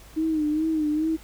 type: tone with vibrato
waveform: sine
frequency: 310 Hz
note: D#4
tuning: 6 cents flat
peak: -21 dBFS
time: 0.16-1.17 s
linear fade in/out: 20 ms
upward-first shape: sine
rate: 2.4 Hz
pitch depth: 64 cents each way
effects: added 54 Hz sine -47 dBFS peak until 1.23 s + pink hiss -50 dBFS RMS until 1.23 s